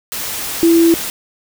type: tone in noise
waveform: sine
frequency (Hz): 333.7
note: E4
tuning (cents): +21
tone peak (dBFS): -7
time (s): 0.63-0.94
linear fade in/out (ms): 0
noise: white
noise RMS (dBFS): -23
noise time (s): 0.12-1.1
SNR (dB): +13
effects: none